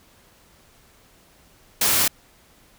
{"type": "noise", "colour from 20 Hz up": "white", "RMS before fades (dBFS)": -19, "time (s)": [1.81, 2.08], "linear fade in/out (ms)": 5, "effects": ["pink hiss -55 dBFS RMS until 2.78 s"]}